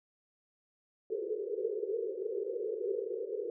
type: band-pass noise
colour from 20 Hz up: pink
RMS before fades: -36 dBFS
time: 1.1-3.5 s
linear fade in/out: 2 ms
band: 380 to 490 Hz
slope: 96 dB/octave
effects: none